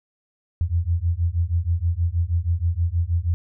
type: beating tone pair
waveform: sine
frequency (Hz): 82.41 / 88.71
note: E2 / F2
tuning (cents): 0 / +28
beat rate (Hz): 6.3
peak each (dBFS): -22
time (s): 0.61-3.34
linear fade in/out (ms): 0
effects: none